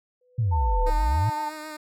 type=tone with exponential growth; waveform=sine; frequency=498.4 Hz; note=B4; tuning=16 cents sharp; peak=-24 dBFS; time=0.21-0.9 s; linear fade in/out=5 ms; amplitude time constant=150 ms
type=exponential two-way sweep; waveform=sine; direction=down then up; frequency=124.6 to 32.7 to 120 Hz; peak=-20 dBFS; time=0.38-1.3 s; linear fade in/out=10 ms; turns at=0.89 s
type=tone; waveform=sine; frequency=895 Hz; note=A5; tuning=29 cents sharp; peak=-26 dBFS; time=0.51-1.5 s; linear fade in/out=20 ms
type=tone with vibrato; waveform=10% pulse; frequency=307.4 Hz; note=D#4; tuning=21 cents flat; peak=-27 dBFS; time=0.86-1.77 s; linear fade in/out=10 ms; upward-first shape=sine; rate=7.7 Hz; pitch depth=23 cents each way
effects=none